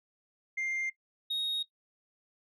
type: tone pair in turn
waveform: sine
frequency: 2104 / 3749 Hz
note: C7 / A#7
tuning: +9 / +9 cents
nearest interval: minor seventh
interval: 1000 cents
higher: second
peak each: -29 / -27 dBFS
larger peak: second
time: 0.57-0.9 / 1.3-1.63 s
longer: neither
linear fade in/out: 10 ms
effects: noise-tail reverb RT60 0.1 s tail -18 dB re dry + tanh soft clip ceiling -29 dBFS